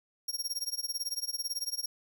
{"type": "tone with tremolo", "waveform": "sawtooth", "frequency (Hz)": 5580, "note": "F8", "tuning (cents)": -2, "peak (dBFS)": -27, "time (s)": [0.28, 1.86], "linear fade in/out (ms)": 5, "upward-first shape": "sine", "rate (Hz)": 18, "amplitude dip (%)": 95, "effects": []}